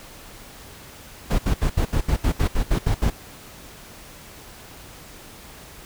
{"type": "noise bursts", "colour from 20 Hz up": "brown", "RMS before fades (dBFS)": -19, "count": 12, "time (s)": [1.3, 3.103], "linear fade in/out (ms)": 10, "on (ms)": 87, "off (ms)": 69, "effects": ["pink hiss -43 dBFS RMS until 5.85 s"]}